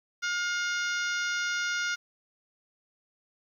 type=harmonic tone with a mistuned harmonic; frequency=712 Hz; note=F5; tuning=33 cents sharp; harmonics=2 / 3 / 4 / 5 / 6 / 7 / 8 / 9; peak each=-29 / -37 / -40 / -40 / -44 / -42 / -40 / -43 dBFS; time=0.22-1.96 s; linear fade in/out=20 ms; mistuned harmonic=9; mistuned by=+20 cents; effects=10-bit